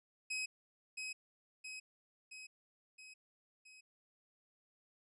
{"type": "tone with echo", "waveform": "sawtooth", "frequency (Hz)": 2539, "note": "D#7", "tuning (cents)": 34, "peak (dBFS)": -34, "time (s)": [0.3, 0.46], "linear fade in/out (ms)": 10, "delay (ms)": 670, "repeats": 5, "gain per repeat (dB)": -4, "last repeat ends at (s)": 3.81, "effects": ["resampled to 24000 Hz"]}